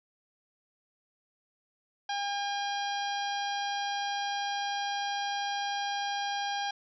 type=harmonic tone; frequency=807 Hz; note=G#5; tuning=50 cents flat; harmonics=1 / 2 / 3 / 4 / 5 / 6 / 7; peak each=-32 / -38 / -45 / -39 / -45 / -44 / -46 dBFS; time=2.09-6.71 s; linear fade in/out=5 ms; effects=none